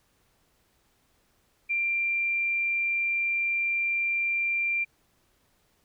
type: tone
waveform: sine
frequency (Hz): 2372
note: D7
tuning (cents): +17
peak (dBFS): -24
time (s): 1.69-4.85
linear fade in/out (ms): 20
effects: pink hiss -68 dBFS RMS until 5.84 s